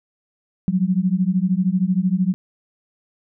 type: beating tone pair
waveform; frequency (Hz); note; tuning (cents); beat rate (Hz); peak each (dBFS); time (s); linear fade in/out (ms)
sine; 178.6 / 191.6; F3 / G3; +39 / -39; 13; -19; 0.68-2.34; 0
effects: none